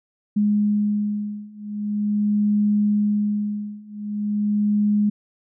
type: beating tone pair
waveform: sine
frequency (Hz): 207.7 / 208.13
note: G#3 / G#3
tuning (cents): 0 / +4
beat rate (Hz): 0.43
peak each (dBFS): -22 / -21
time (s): 0.36-5.1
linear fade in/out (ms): 10
effects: none